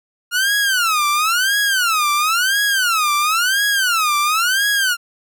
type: tone with vibrato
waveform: sawtooth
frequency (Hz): 1396.9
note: F6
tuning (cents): 0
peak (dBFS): -11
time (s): 0.31-4.97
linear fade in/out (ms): 50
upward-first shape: sine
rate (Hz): 0.97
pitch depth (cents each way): 300
effects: none